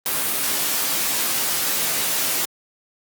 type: noise with comb filter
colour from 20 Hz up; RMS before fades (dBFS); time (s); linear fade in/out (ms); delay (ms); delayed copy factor
white; -22; 0.06-2.45; 0; 16; -0.55
effects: high-pass 150 Hz 12 dB/octave + Opus 32 kbps